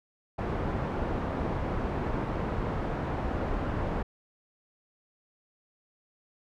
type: low-pass noise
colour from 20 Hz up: pink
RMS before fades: -31 dBFS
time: 0.38-4.03 s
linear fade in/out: 10 ms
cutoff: 1100 Hz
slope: 12 dB/octave
effects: none